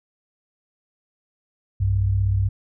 sine tone pair together, 61.74 / 98.01 Hz, B1 / G2, 0 / 0 cents, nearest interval minor sixth, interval 800 cents, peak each -24 / -18 dBFS, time 1.8-2.49 s, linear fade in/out 10 ms, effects none

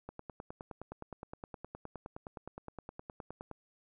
click train, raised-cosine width 1 ms, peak -29 dBFS, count 34, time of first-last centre 0.09-3.513 s, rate 9.64 Hz, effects none

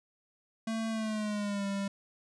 square tone with pitch glide, 223.8 to 198.23 Hz, A3 to G3, +30 to +20 cents, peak -32 dBFS, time 0.67-1.88 s, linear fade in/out 5 ms, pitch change -210 cents, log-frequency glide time 0.9-1.66 s, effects resampled to 22050 Hz

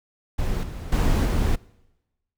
brown noise with level steps, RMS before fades -25 / -33 / -19 / -21 dBFS, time 0.38-1.56 s, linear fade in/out 10 ms, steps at 0.63 / 0.92 / 1.25 s, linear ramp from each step 5 ms, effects noise-tail reverb RT60 1.0 s tail -23 dB re dry

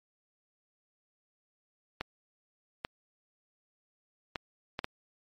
clicks, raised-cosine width 0.3 ms, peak -17 dBFS, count 5, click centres 2.01 / 2.849 / 4.358 / 4.791 / 4.844 s, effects MP3 64 kbps

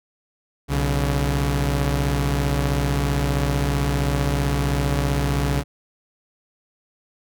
sawtooth tone pair together, 63 / 141.43 Hz, B1 / C#3, +35 / +35 cents, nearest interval octave + major second, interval 1400 cents, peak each -18 dBFS, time 0.68-5.64 s, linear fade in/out 50 ms, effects none

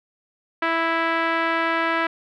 5% pulse tone with low-pass filter, 329.6 Hz, E4, in tune, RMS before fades -22 dBFS, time 0.62-2.07 s, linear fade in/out 5 ms, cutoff 1700 Hz, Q 1.3, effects none

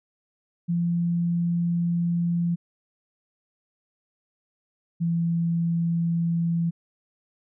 sine tone pair in turn, 171.5 / 168.26 Hz, F3 / E3, -31 / +36 cents, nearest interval unison, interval 33 cents, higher first, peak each -21 dBFS, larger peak neither, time 0.68-2.56 / 5-6.71 s, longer first, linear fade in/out 20 ms, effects none

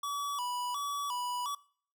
square tone with vibrato, 1059 Hz, C6, 21 cents sharp, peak -34 dBFS, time 0.03-1.55 s, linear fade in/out 5 ms, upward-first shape square, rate 1.4 Hz, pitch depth 130 cents each way, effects noise-tail reverb RT60 0.5 s tail -21 dB re dry

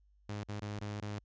sawtooth tone with dropouts, 103.83 Hz, G#2, in tune, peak -34 dBFS, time 0.29-1.19 s, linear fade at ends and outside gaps 5 ms, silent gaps 0.436-0.486 / 0.598-0.619 / 0.793-0.812 / 1.003-1.022 s, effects added 50 Hz sine -64 dBFS peak until 1.24 s + resampled to 16000 Hz

